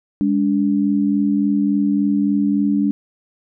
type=tone pair together; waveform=sine; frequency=204.3 / 287.8 Hz; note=G#3 / D4; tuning=-28 / -35 cents; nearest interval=tritone; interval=593 cents; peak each=-17 dBFS; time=0.21-2.91 s; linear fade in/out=0 ms; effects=none